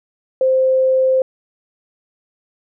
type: tone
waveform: sine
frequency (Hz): 522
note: C5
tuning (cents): -4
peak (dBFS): -11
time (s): 0.41-1.22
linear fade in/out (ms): 2
effects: none